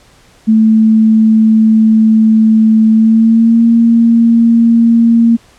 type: tone with pitch glide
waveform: sine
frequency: 220 to 231.1 Hz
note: A3 to A#3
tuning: 0 to -15 cents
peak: -4 dBFS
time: 0.47-5.37 s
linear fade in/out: 20 ms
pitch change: +85 cents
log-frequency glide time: 2.91-3.64 s
effects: pink hiss -45 dBFS RMS until 5.58 s + low-pass 9000 Hz 12 dB/octave